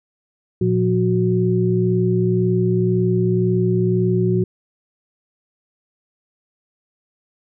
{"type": "tone cluster", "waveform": "sine", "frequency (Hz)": [116.6, 178.5, 368.2], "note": ["A#2", "F3", "F#4"], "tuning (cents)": [1, 38, -8], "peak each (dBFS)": -19, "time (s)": [0.61, 4.44], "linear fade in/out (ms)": 5, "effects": []}